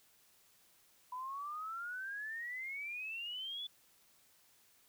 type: exponential sweep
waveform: sine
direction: up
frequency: 987.8 to 3483 Hz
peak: -40 dBFS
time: 1.12-3.67 s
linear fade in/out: 5 ms
effects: white hiss -68 dBFS RMS until 4.88 s